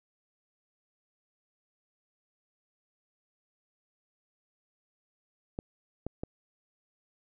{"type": "clicks", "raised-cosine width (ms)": 2, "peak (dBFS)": -21, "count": 3, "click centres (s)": [5.589, 6.066, 6.235], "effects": []}